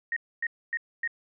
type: tone bursts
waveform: sine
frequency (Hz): 1863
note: A#6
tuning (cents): -2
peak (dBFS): -26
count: 4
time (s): 0.12-1.076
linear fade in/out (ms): 2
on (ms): 44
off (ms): 260
effects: none